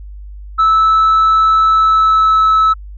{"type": "tone with pitch glide", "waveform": "sine", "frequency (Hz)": [1309, 1301.5], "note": ["E6", "E6"], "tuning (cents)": [-13, -22], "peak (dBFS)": -5, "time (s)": [0.58, 2.74], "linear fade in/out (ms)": 20, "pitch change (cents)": -9, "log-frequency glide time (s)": [1.67, 2.4], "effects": ["tanh soft clip ceiling -6 dBFS", "added 50 Hz sine -28 dBFS peak until 2.97 s"]}